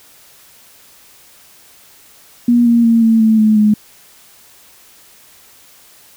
sine tone with pitch steps, 239.5 / 234.6 / 229.7 / 225 / 220.4 / 215.8 / 211.4 Hz, A#3 / A#3 / A#3 / A3 / A3 / A3 / G#3, +47 / +11 / -25 / +39 / +3 / -33 / +31 cents, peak -7 dBFS, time 2.48-3.74 s, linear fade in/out 5 ms, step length 180 ms, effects white hiss -45 dBFS RMS until 6.16 s

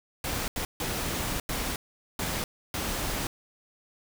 pink noise bursts at uneven times, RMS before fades -31 dBFS, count 6, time 0.24-0.48 / 0.56-0.65 / 0.8-1.4 / 1.49-1.76 / 2.19-2.44 / 2.74-3.27 s, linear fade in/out 2 ms, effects none

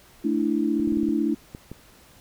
sine chord, A suspended fourth, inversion none, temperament equal, 220 / 293.7 / 329.6 Hz, A3 / D4 / E4, 0 / 0 / 0 cents, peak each -26 / -24 / -25 dBFS, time 0.24-1.35 s, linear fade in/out 10 ms
clicks, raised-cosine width 3 ms, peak -23 dBFS, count 8, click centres 0.798 / 0.875 / 0.923 / 0.972 / 1.032 / 1.088 / 1.549 / 1.716 s
effects pink hiss -53 dBFS RMS until 2.2 s

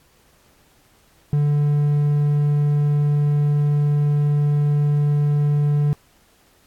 triangle tone, 146.4 Hz, D3, 5 cents flat, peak -13 dBFS, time 1.33-5.93 s, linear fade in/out 0 ms, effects pink hiss -57 dBFS RMS until 6.66 s + AAC 64 kbps

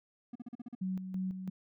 triangle tone bursts, 240.4 Hz, B3, 46 cents flat, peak -38 dBFS, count 7, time 0.33-0.751 s, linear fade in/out 5 ms, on 25 ms, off 41 ms
sine tone with tremolo, 187.1 Hz, F#3, 20 cents sharp, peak -32 dBFS, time 0.81-1.5 s, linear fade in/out 10 ms, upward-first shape square, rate 3 Hz, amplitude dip 55%
effects none

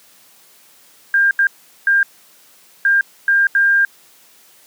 sine tone bursts at uneven times, 1600 Hz, G6, 35 cents sharp, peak -10 dBFS, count 6, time 1.14-1.31 / 1.39-1.47 / 1.87-2.03 / 2.85-3.01 / 3.28-3.47 / 3.55-3.85 s, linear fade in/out 2 ms, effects white hiss -49 dBFS RMS until 4.66 s + high-pass 150 Hz 12 dB/octave

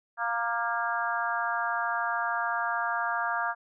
harmonic tone with a mistuned harmonic, 233.1 Hz, A#3, in tune, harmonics 3 / 4 / 5 / 6 / 7, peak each -33 / -33 / -33 / -33 / -33 dBFS, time 0.17-3.55 s, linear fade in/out 50 ms, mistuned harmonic 5, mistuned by +25 cents, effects none

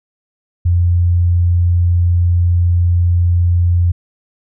sine tone, 87.31 Hz, F2, in tune, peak -9 dBFS, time 0.65-3.92 s, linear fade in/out 10 ms, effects none

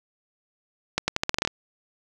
accelerating click train, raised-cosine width 0.2 ms, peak -5 dBFS, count 10, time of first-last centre 0.98-1.475 s, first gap 100 ms, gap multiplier 0.84, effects none

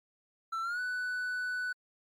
triangle tone with pitch glide, 1335 to 1489.9 Hz, E6 to F#6, +22 to +12 cents, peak -30 dBFS, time 0.52-1.73 s, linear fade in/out 10 ms, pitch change +190 cents, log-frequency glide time 0.62-0.8 s, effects MP3 64 kbps

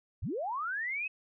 sine linear sweep, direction up, 49.76 to 2598 Hz, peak -32 dBFS, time 0.22-1.08 s, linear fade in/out 10 ms, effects none

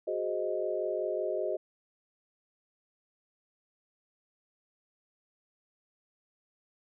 sine chord, Ab dominant seventh, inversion third, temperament equal, 370 / 415.3 / 523.3 / 622.3 Hz, Gb4 / Ab4 / C5 / Eb5, 0 / 0 / 0 / 0 cents, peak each -35 / -36 / -37 / -33 dBFS, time 0.07-1.57 s, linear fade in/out 10 ms, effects none

